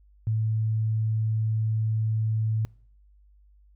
sine tone, 110 Hz, A2, in tune, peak -22 dBFS, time 0.27-2.65 s, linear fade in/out 0 ms, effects noise-tail reverb RT60 0.6 s tail -26 dB re dry + added 50 Hz sine -54 dBFS peak until 3.75 s

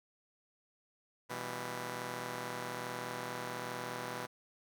5% pulse chord, E minor, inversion second, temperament just, 123.61 / 164.81 / 197.78 Hz, B2 / E3 / G3, +2 / 0 / +16 cents, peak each -31 / -34 / -35 dBFS, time 1.29-4.27 s, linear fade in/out 20 ms, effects none

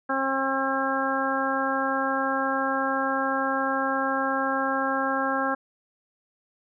harmonic tone, 268.6 Hz, C4, 46 cents sharp, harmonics 1 / 2 / 3 / 4 / 5 / 6, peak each -30 / -30 / -30 / -30 / -30 / -30 dBFS, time 0.09-5.55 s, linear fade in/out 10 ms, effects none

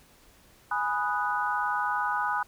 sine chord, G# minor seventh, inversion none, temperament equal, 830.6 / 987.8 / 1244.5 / 1480 Hz, G#5 / B5 / D#6 / F#6, 0 / 0 / 0 / 0 cents, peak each -31 dBFS, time 0.71-2.43 s, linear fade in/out 5 ms, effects pink hiss -58 dBFS RMS until 2.47 s

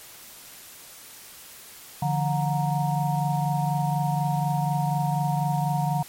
sine tone cluster, 147 / 171.1 / 725 / 933 Hz, D3 / F3 / F#5 / A#5, +2 / -35 / -35 / +1 cents, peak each -24 / -30 / -28 / -30 dBFS, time 2.02-6.03 s, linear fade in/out 5 ms, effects white hiss -45 dBFS RMS until 6.08 s + MP3 64 kbps

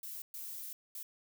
violet noise bursts at uneven times, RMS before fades -44 dBFS, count 3, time 0.03-0.22 / 0.34-0.73 / 0.95-1.03 s, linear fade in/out 2 ms, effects none

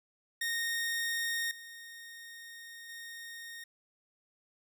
sawtooth tone with level steps, 1852 Hz, A#6, 12 cents flat, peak -28 / -43 / -40 dBFS, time 0.41-3.64 s, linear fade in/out 5 ms, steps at 1.51 / 2.89 s, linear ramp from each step 2 ms, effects none

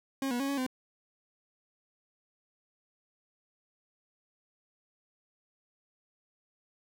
40% pulse tone with pitch steps, 270.6 / 242.6 / 275 / 279.5 / 256.7 Hz, C#4 / B3 / C#4 / C#4 / C4, -42 / -31 / -14 / +14 / -33 cents, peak -29 dBFS, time 0.22-0.665 s, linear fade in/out 2 ms, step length 89 ms, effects none

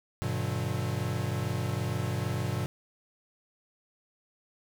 square chord, G major seventh, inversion none, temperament equal with one note detuned, 98 / 120.44 / 146.83 / 185 Hz, G2 / B2 / D3 / F#3, 0 / -43 / 0 / 0 cents, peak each -35 / -33 / -37 / -39 dBFS, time 0.22-2.66 s, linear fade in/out 0 ms, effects none

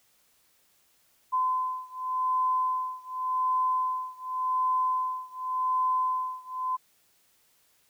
sine beating tone pair, 1022 / 1022.88 Hz, C6 / C6, -41 / -40 cents, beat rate 0.88 Hz, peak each -28 / -29 dBFS, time 1.32-6.77 s, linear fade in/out 20 ms, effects white hiss -66 dBFS RMS until 7.89 s

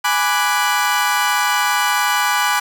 30% pulse chord, G# half-diminished seventh, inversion none, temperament equal, 830.6 / 987.8 / 1174.7 / 1480 Hz, G#5 / B5 / D6 / F#6, 0 / 0 / 0 / 0 cents, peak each -18 dBFS, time 0.04-2.6 s, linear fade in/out 10 ms, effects none

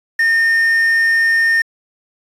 triangle tone with quantisation, 1824 Hz, A#6, 38 cents flat, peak -9 dBFS, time 0.19-1.62 s, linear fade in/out 5 ms, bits 6, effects resampled to 32000 Hz

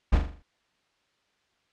brown noise with echo, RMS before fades -19 dBFS, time 0.12-0.18 s, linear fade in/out 10 ms, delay 41 ms, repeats 6, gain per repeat -6 dB, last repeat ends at 0.426 s, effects white hiss -70 dBFS RMS until 1.72 s + low-pass 4000 Hz 12 dB/octave

